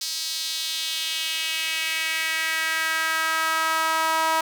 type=tone with high-pass filter sweep; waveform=sawtooth; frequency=321.2 Hz; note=E4; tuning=45 cents flat; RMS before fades=-25 dBFS; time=0.01-4.41 s; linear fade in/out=5 ms; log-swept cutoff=4700 to 950 Hz; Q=2.5; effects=none